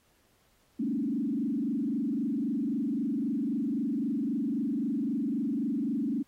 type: tone with frequency modulation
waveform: sine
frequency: 254.2 Hz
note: C4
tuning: 50 cents flat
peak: -27 dBFS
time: 0.79-6.23 s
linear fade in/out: 10 ms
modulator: 23.8 Hz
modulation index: 2
effects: pink hiss -68 dBFS RMS until 6.27 s + AAC 48 kbps